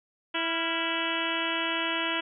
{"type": "harmonic tone with a mistuned harmonic", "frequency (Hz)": 329.6, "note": "E4", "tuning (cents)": 0, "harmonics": [1, 2, 3, 4, 5, 6, 7, 8, 9, 10], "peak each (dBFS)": [-35, -37, -35, -36, -36, -37, -38, -35, -34, -37], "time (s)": [0.34, 2.21], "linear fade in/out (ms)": 10, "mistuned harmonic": 4, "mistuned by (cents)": 74, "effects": []}